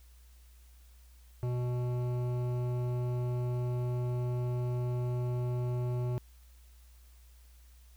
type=tone with hard clipping; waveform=sine; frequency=123.2 Hz; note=B2; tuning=4 cents flat; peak=-32 dBFS; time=1.43-6.18 s; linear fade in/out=0 ms; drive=13 dB; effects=added 60 Hz sine -54 dBFS peak until 7.96 s + white hiss -66 dBFS RMS until 7.96 s